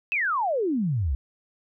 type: exponential sweep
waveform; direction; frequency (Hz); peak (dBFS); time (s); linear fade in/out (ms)
sine; down; 2686 to 60.7; -22; 0.12-1.15; 0
effects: none